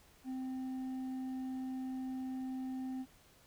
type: tone with hard clipping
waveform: sine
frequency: 259.8 Hz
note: C4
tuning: 12 cents flat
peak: -39 dBFS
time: 0.24-3.06 s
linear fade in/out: 50 ms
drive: 4 dB
effects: pink hiss -64 dBFS RMS until 3.46 s